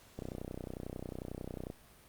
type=click train; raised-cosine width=2 ms; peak=-27 dBFS; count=48; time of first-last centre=0.19-1.701 s; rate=31.1 Hz; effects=pink hiss -60 dBFS RMS until 2.08 s + Opus 48 kbps